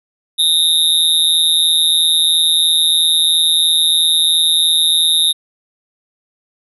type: tone with amplitude modulation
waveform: square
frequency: 3716 Hz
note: A#7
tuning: 6 cents flat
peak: -7 dBFS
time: 0.38-5.33 s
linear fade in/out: 20 ms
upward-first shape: sine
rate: 163 Hz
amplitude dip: 90%
effects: resampled to 32000 Hz